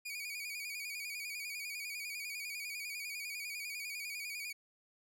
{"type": "tone with vibrato", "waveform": "sawtooth", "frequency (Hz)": 2349, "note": "D7", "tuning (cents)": 0, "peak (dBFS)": -37, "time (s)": [0.05, 4.53], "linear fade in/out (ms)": 10, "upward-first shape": "square", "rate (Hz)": 10, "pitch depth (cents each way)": 65, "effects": []}